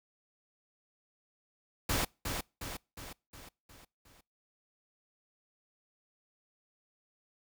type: noise with echo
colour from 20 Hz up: pink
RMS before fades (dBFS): -31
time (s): 1.89-2.05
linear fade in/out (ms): 5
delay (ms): 360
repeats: 6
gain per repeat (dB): -5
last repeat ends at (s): 4.21
effects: noise-tail reverb RT60 0.3 s tail -26 dB re dry